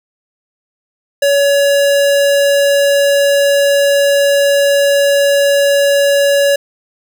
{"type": "tone", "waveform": "square", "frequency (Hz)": 564, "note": "C#5", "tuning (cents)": 30, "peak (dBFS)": -9, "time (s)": [1.22, 6.56], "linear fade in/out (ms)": 5, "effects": []}